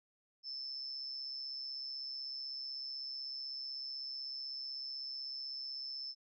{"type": "tone with amplitude modulation", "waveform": "sine", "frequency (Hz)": 5274, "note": "E8", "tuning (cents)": 0, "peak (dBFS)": -38, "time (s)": [0.43, 6.15], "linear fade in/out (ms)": 50, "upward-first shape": "sine", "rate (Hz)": 136, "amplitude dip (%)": 55, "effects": []}